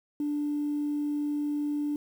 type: tone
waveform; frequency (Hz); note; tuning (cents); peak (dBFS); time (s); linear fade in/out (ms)
sine; 293.7; D4; 0; -26; 0.2-1.96; 2
effects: tanh soft clip ceiling -22 dBFS + 9-bit